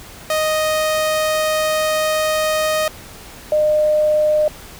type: tone pair in turn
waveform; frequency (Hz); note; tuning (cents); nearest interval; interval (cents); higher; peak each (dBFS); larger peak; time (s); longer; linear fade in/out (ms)
sawtooth / sine; 622.3 / 608.1; D#5 / D#5; 0 / -40; unison; 40; first; -12; neither; 0.3-2.88 / 3.52-4.48; first; 2
effects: pink hiss -38 dBFS RMS until 4.79 s